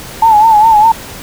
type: tone with vibrato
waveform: sine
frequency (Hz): 872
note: A5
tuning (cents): -16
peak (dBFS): -3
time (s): 0.22-0.92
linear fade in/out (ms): 5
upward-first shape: sine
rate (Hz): 4.9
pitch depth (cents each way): 79
effects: pink hiss -28 dBFS RMS until 1.22 s